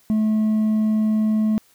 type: tone with hard clipping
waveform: sine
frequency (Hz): 216.3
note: A3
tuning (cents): -29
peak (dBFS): -17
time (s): 0.1-1.58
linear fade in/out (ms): 0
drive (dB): 2
effects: white hiss -57 dBFS RMS until 1.74 s